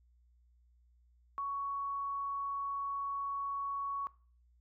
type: tone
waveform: sine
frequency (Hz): 1116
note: C#6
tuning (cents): +11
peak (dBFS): -34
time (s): 1.38-4.07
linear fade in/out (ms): 0
effects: noise-tail reverb RT60 0.4 s tail -20 dB re dry + added 60 Hz sine -64 dBFS peak until 4.6 s